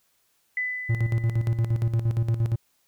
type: tone with exponential decay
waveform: sine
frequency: 2001 Hz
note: B6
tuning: 22 cents sharp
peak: -23 dBFS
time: 0.57-1.91 s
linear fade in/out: 2 ms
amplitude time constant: 290 ms
type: tone with tremolo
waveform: triangle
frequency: 114.8 Hz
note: A#2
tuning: 26 cents flat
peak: -17 dBFS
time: 0.89-2.56 s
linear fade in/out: 10 ms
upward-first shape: square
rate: 8.6 Hz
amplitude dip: 65%
effects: white hiss -68 dBFS RMS until 2.87 s